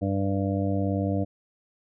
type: harmonic tone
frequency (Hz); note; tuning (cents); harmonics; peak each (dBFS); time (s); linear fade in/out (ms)
98; G2; 0; 1 / 2 / 3 / 5 / 6 / 7; -27 / -29 / -29 / -34 / -34 / -36; 0.01-1.25; 20
effects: none